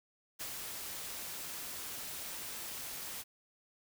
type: noise with ADSR envelope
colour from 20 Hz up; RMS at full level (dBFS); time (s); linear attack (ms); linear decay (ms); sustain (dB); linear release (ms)
white; -40; 0.39-3.24; 22; 81; -3; 33
effects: none